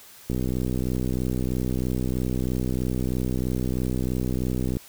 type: click train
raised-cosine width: 3 ms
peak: -14 dBFS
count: 283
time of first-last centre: 0.3-4.769 s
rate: 63.1 Hz
effects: white hiss -48 dBFS RMS until 4.88 s